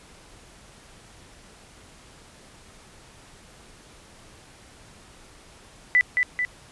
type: tone with echo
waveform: sine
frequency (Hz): 1987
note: B6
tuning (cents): +10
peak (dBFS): -14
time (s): 5.95-6.01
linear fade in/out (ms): 0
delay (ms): 220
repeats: 2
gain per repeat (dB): -4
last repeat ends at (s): 6.45
effects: pink hiss -50 dBFS RMS until 6.71 s + resampled to 24000 Hz